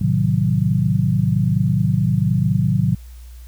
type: chord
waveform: sine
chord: A diminished seventh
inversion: none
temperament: equal with one note detuned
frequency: 110 / 131.19 / 155.56 / 185 Hz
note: A2 / C3 / Eb3 / Gb3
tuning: 0 / +5 / 0 / 0 cents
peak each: -20 dBFS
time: 0.01-2.95 s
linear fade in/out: 5 ms
effects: added 60 Hz sine -35 dBFS peak until 3.47 s + white hiss -52 dBFS RMS until 3.47 s